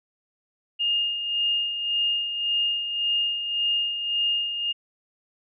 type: tone with tremolo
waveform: sine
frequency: 2832 Hz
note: F7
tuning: 23 cents sharp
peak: -20 dBFS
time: 0.79-4.73 s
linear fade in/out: 20 ms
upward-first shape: sine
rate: 1.8 Hz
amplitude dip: 55%
effects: none

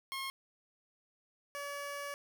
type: tone pair in turn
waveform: 15% pulse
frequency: 1076 / 570 Hz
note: C6 / C#5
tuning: +48 / +48 cents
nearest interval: major seventh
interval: 1100 cents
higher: first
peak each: -31 / -33 dBFS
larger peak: first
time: 0.12-0.3 / 1.55-2.14 s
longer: second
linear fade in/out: 0 ms
effects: none

